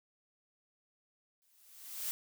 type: noise with exponential growth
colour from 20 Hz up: blue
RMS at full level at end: -35 dBFS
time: 1.42-2.11 s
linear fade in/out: 0 ms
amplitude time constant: 150 ms
effects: none